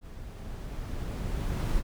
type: noise with level ramp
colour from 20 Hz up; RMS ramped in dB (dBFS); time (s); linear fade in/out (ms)
brown; -43 to -27; 0.01-1.83; 50
effects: none